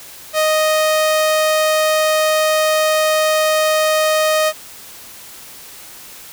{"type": "tone", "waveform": "sawtooth", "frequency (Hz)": 622.3, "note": "D#5", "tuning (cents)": 0, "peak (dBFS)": -9, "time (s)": [0.33, 4.53], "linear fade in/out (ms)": 50, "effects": ["white hiss -37 dBFS RMS until 6.32 s"]}